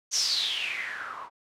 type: noise with low-pass filter sweep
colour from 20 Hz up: blue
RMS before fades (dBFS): -30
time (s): 0.11-1.3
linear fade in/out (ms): 50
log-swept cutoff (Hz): 6200 to 950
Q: 7.9
effects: none